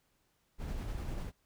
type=noise with tremolo; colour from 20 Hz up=brown; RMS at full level=-37 dBFS; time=0.58-1.32 s; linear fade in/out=50 ms; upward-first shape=square; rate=10 Hz; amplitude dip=25%; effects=pink hiss -75 dBFS RMS until 1.45 s